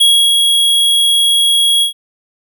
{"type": "tone with ADSR envelope", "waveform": "square", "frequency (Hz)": 3313, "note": "G#7", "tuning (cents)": -5, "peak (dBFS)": -6, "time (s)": [0, 1.93], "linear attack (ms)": 12, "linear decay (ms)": 300, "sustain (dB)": -3, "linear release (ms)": 110, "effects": []}